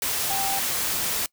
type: tone in noise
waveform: sine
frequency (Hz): 784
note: G5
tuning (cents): 0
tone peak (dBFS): -27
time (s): 0.3-0.59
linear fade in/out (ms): 2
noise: white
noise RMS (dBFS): -26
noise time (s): 0.02-1.26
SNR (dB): -4
effects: noise-tail reverb RT60 0.1 s tail -23 dB re dry